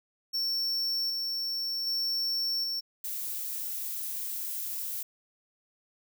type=tone with tremolo; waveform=square; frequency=5440 Hz; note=F8; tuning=46 cents flat; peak=-28 dBFS; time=0.33-2.81 s; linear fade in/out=20 ms; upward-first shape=square; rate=0.65 Hz; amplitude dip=25%
type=noise; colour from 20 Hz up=violet; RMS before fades=-35 dBFS; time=3.04-5.03 s; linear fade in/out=5 ms
effects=none